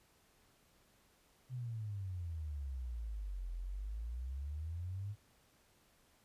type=exponential two-way sweep; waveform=sine; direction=down then up; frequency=130 to 42.38 to 105.8 Hz; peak=-39 dBFS; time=1.49-5.16 s; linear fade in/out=50 ms; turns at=3.53 s; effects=pink hiss -70 dBFS RMS until 6.24 s + resampled to 32000 Hz